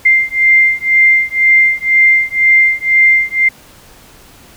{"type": "beating tone pair", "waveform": "sine", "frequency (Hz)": [2095, 2097], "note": ["C7", "C7"], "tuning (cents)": [2, 3], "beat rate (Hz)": 2, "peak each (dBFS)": -10, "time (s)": [0.05, 3.49], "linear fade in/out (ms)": 10, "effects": ["pink hiss -41 dBFS RMS until 4.56 s"]}